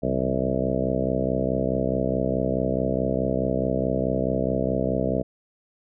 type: harmonic tone with a mistuned harmonic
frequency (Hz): 64.7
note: C2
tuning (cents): -19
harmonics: 1 / 2 / 3 / 4 / 5 / 6 / 7 / 8 / 9 / 10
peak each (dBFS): -33 / -31 / -29 / -29 / -33 / -34 / -30 / -31 / -30 / -30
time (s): 0.02-5.23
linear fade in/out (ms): 20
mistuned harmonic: 2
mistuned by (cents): +71
effects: none